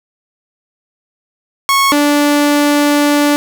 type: tone pair in turn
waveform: sawtooth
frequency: 1100 / 291.4 Hz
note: C#6 / D4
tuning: -14 / -13 cents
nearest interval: octave + major seventh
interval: 2299 cents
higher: first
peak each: -5 dBFS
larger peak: neither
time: 1.69-1.92 / 1.92-3.36 s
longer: second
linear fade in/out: 0 ms
effects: none